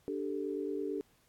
sine chord, D suspended fourth, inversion none, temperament just, 293.7 / 391.6 / 440.5 Hz, D4 / G4 / A4, 0 / -2 / +2 cents, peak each -38 / -37 / -39 dBFS, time 0.08-1.01 s, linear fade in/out 0 ms, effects pink hiss -69 dBFS RMS until 1.28 s + AAC 64 kbps

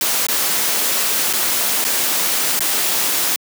white noise with dropouts, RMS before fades -18 dBFS, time 0.01-3.36 s, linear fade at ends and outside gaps 1 ms, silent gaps 0.267-0.285 / 1.329-1.335 / 1.842-1.849 / 2.592-2.605 s, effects high-pass 200 Hz 12 dB/octave

